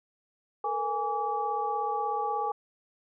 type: tone cluster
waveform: sine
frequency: 443.7 / 480.2 / 826 / 1151 Hz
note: A4 / B4 / G#5 / D6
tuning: +14 / -49 / -10 / -35 cents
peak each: -36 / -38 / -29 / -34 dBFS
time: 0.64-2.52 s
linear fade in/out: 5 ms
effects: none